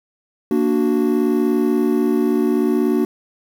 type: chord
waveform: triangle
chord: Bb augmented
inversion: none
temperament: equal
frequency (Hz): 233.1 / 293.7 / 370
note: Bb3 / D4 / F#4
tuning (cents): 0 / 0 / 0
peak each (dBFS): -17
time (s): 0.51-3.05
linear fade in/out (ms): 2
effects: 7-bit